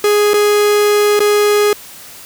45% pulse tone with dropouts, 415.3 Hz, G#4, in tune, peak -9 dBFS, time 0.04-1.73 s, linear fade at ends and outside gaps 2 ms, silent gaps 0.335-0.34 / 1.193-1.203 s, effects white hiss -35 dBFS RMS until 2.25 s

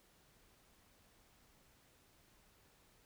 silence, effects pink hiss -69 dBFS RMS until 3.05 s

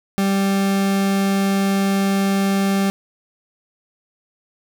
40% pulse tone, 196 Hz, G3, in tune, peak -15 dBFS, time 0.18-2.9 s, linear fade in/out 0 ms, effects none

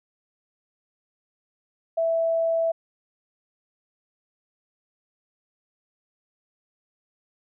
sine tone, 659.3 Hz, E5, in tune, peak -20 dBFS, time 1.97-2.72 s, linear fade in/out 10 ms, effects none

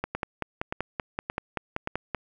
two click trains, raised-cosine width 0.5 ms, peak -13 / -14 dBFS, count 12 / 4, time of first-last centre 0.04-2.147 / 0.15-1.874 s, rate 5.22 / 1.74 Hz, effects 9-bit

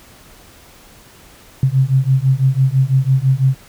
sine beating tone pair, 130 / 136 Hz, C3 / C#3, -11 / -33 cents, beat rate 6 Hz, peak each -14 dBFS, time 1.63-3.55 s, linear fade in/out 2 ms, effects pink hiss -44 dBFS RMS until 3.68 s

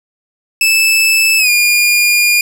sawtooth tone with pitch glide, 2627 to 2423 Hz, E7 to D#7, -7 to -47 cents, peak -5 dBFS, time 0.61-2.41 s, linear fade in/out 2 ms, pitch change -140 cents, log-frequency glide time 1.38-1.5 s, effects none

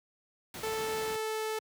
pink noise, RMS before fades -42 dBFS, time 0.54-1.16 s, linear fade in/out 2 ms
sawtooth tone with pitch glide, 440 to 436.5 Hz, A4 to A4, 0 to -14 cents, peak -28 dBFS, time 0.63-1.59 s, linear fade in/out 5 ms, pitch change -14 cents, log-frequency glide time 0.81-1.41 s
effects high-pass 100 Hz 12 dB/octave

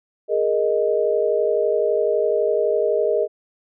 sine chord, Ab suspended second, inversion none, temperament just, 415.3 / 467.2 / 623 Hz, Ab4 / Bb4 / Eb5, 0 / +4 / +2 cents, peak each -21 dBFS, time 0.28-3.28 s, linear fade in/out 50 ms, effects none

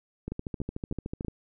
two click trains, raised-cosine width 3 ms, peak -20 / -21 dBFS, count 14 / 4, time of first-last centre 0.32-1.283 / 0.28-1.248 s, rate 13.5 / 3.1 Hz, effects none

